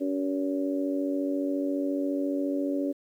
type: harmonic tone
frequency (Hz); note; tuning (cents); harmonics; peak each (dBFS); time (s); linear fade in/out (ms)
94.4; F#2; +35; 3 / 4 / 5 / 6; -27 / -35 / -39 / -33; 0-2.93; 20
effects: 10-bit